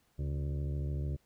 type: harmonic tone with a mistuned harmonic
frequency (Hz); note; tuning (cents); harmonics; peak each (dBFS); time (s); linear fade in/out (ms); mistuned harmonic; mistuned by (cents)
73.42; D2; 0; 1 / 2 / 3 / 4 / 5 / 6 / 7 / 8; -34 / -36 / -50 / -49 / -49 / -56 / -57 / -56; 0.18-1.17; 20; 2; -84
effects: pink hiss -72 dBFS RMS until 1.25 s